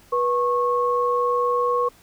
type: tone pair together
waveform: sine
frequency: 487.4 / 1094.2 Hz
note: B4 / C#6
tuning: -23 / -23 cents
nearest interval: octave + major second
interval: 1400 cents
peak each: -21 dBFS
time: 0.12-1.89 s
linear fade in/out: 10 ms
effects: pink hiss -53 dBFS RMS until 2.02 s